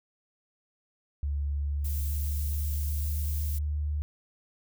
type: tone with pitch glide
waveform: sine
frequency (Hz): 71.6 to 74.34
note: D2 to D2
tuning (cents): -43 to +22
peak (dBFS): -27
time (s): 1.23-4.02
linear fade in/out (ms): 0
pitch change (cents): +65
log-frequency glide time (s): 1.51-3.2
type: noise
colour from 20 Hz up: violet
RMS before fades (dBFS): -40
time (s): 1.84-3.59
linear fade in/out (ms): 10
effects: none